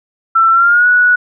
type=tone with pitch glide; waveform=sine; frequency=1339 to 1468.6 Hz; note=E6 to F#6; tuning=+27 to -13 cents; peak=-6 dBFS; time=0.35-1.16 s; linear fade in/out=10 ms; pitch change=+160 cents; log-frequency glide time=0.51-0.87 s; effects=none

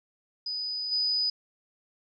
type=tone with level steps; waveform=sine; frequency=4978 Hz; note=D#8; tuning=in tune; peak=-30 / -24 dBFS; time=0.46-1.3 s; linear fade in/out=5 ms; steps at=0.91 s; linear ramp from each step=20 ms; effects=none

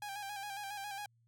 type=tone with vibrato; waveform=sawtooth; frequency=808 Hz; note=G#5; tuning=48 cents flat; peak=-37 dBFS; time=0.02-1.06 s; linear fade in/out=2 ms; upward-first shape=square; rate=7.3 Hz; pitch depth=44 cents each way; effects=added 116 Hz sine -68 dBFS peak until 1.27 s

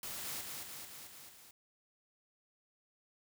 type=noise with echo; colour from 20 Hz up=white; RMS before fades=-43 dBFS; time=0.03-0.41 s; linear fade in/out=2 ms; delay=220 ms; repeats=5; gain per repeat=-3 dB; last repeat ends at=1.51 s; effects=none

